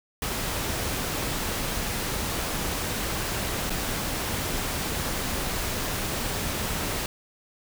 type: noise with dropouts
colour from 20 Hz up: pink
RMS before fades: -29 dBFS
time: 0.22-7.06 s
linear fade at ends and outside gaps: 2 ms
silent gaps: 3.697-3.703 s
effects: none